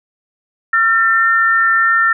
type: tone pair together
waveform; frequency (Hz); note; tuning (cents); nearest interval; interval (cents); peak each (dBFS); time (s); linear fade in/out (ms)
sine; 1366 / 1800.8; F6 / A6; -39 / +40; perfect fourth; 479; -13 / -12; 0.73-2.13; 5
effects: none